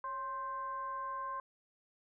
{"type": "tone with frequency modulation", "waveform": "sine", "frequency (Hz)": 1054, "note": "C6", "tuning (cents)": 12, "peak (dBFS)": -37, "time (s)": [0.04, 1.4], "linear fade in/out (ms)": 2, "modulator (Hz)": 501, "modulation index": 0.45, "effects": []}